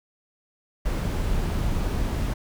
brown noise, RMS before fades -25 dBFS, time 0.85-2.34 s, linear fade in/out 10 ms, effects none

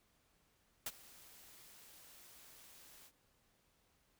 white noise with ADSR envelope, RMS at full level -39 dBFS, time 0.86-3.12 s, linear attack 5 ms, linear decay 41 ms, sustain -21 dB, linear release 64 ms, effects pink hiss -75 dBFS RMS until 4.19 s

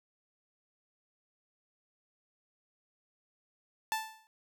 sawtooth tone with exponential decay, 880 Hz, A5, in tune, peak -24 dBFS, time 3.92-4.27 s, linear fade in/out 0 ms, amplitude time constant 76 ms, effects none

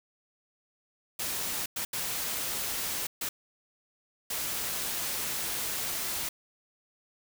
white noise bursts at uneven times, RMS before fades -33 dBFS, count 5, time 1.19-1.66 / 1.76-1.85 / 1.93-3.07 / 3.21-3.29 / 4.3-6.29 s, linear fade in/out 5 ms, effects none

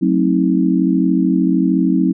sine chord, F# diminished seventh, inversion none, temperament just, 185 / 222 / 266.4 / 319.7 Hz, F#3 / A3 / C4 / Eb4, 0 / +16 / +31 / +47 cents, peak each -16 / -22 / -16 / -17 dBFS, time 0.01-2.13 s, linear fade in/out 20 ms, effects none

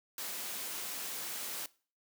white noise, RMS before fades -40 dBFS, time 0.18-1.66 s, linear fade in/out 2 ms, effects noise-tail reverb RT60 0.4 s tail -21 dB re dry + high-pass 200 Hz 12 dB/octave

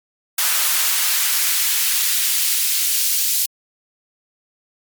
white noise with high-pass filter sweep, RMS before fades -18 dBFS, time 0.38-3.46 s, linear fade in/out 5 ms, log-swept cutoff 940 to 3900 Hz, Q 0.76, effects MP3 96 kbps

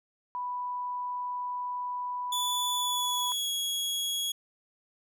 sine tone, 987.8 Hz, B5, in tune, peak -31 dBFS, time 0.35-3.32 s, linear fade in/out 0 ms
sawtooth tone with pitch glide, 3457 to 3330 Hz, A7 to G#7, -31 to +4 cents, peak -26 dBFS, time 2.32-4.32 s, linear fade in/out 5 ms, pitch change -65 cents, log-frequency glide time 2.76-3.5 s
effects none

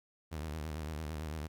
sawtooth tone with vibrato, 77.2 Hz, D#2, 13 cents flat, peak -34 dBFS, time 0.31-1.48 s, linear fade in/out 20 ms, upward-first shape sine, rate 8.9 Hz, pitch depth 98 cents each way, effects 12-bit

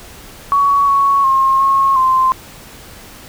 sine tone with pitch steps, 1122 / 1111 / 1072 / 1087 / 1043 Hz, C#6 / C#6 / C6 / C#6 / C6, +21 / +4 / +42 / -34 / -6 cents, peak -9 dBFS, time 0.52-2.32 s, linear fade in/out 0 ms, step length 360 ms, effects pink hiss -37 dBFS RMS until 3.28 s

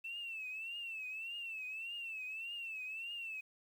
sine tone with vibrato, 2664 Hz, E7, 18 cents sharp, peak -40 dBFS, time 0.04-3.41 s, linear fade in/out 10 ms, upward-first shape triangle, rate 1.7 Hz, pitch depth 120 cents each way, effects tanh soft clip ceiling -37 dBFS + 11-bit

